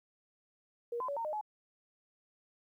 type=tone with pitch steps; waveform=sine; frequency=473.7 / 1018 / 567 / 917 / 611 / 850 Hz; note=A#4 / C6 / C#5 / A#5 / D#5 / G#5; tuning=+28 / -48 / +39 / -29 / -32 / +40 cents; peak=-34 dBFS; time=0.92-1.412 s; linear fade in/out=5 ms; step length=82 ms; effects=12-bit